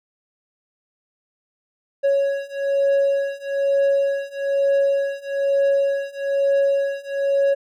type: beating tone pair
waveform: triangle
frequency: 554.4 / 555.5 Hz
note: C#5 / C#5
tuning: 0 / +4 cents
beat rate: 1.1 Hz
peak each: -19 / -18 dBFS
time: 2.03-7.55 s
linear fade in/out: 20 ms
effects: none